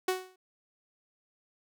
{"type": "tone with exponential decay", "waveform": "sawtooth", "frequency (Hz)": 371.4, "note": "F#4", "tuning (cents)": 7, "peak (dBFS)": -20, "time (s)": [0.08, 0.36], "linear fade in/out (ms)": 5, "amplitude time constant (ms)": 59, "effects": []}